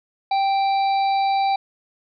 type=harmonic tone with a mistuned harmonic; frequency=784 Hz; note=G5; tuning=in tune; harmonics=1 / 3 / 5 / 6; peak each=-17 / -32 / -33 / -38 dBFS; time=0.31-1.56 s; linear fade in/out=5 ms; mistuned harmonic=6; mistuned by=-26 cents; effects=none